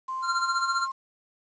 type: tone with pitch glide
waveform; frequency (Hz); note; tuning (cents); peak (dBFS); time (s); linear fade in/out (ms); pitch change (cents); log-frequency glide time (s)
sine; 1046.5 to 1066.6; C6 to C6; 0 to +33; -29; 0.08-0.92; 10; +33; 0.4-0.74
type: tone with tremolo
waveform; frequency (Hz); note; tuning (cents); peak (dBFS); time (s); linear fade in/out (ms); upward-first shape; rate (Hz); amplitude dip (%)
square; 1379; F6; -22; -23; 0.22-0.88; 50; sine; 15; 70
effects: resampled to 16000 Hz + 9-bit